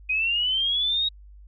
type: linear sweep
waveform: sine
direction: up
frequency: 2489 to 3804 Hz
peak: -21 dBFS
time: 0.09-1.09 s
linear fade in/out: 10 ms
effects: added 50 Hz sine -44 dBFS peak until 1.47 s